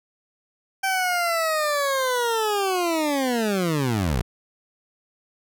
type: linear sweep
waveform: 20% pulse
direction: down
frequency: 778 to 51.91 Hz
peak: -16 dBFS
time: 0.83-4.22 s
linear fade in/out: 10 ms
effects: none